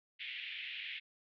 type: band-pass noise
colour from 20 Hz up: pink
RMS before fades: -44 dBFS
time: 0.19-1 s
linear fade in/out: 20 ms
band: 2000 to 3400 Hz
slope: 48 dB/octave
effects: none